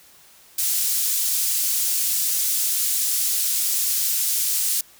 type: high-pass noise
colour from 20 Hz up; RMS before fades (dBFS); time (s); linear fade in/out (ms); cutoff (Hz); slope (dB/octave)
pink; -22; 0.58-4.81; 5; 7100; 12
effects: white hiss -51 dBFS RMS until 4.99 s